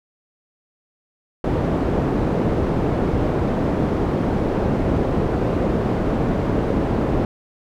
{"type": "low-pass noise", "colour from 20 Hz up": "white", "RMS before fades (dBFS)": -20, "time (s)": [1.44, 7.25], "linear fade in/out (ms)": 2, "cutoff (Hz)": 410, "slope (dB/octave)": 12, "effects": []}